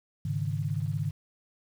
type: chord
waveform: sine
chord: Ab suspended fourth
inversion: none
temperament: equal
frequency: 103.83 / 138.59 / 155.56 Hz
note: Ab2 / Db3 / Eb3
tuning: 0 / 0 / 0 cents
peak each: -32 dBFS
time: 0.25-1.11 s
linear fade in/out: 5 ms
effects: 9-bit